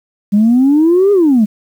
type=exponential two-way sweep; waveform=sine; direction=up then down; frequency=199.1 to 415.3 to 200.5 Hz; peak=-5 dBFS; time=0.32-1.46 s; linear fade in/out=20 ms; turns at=1.12 s; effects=tanh soft clip ceiling -3 dBFS + 7-bit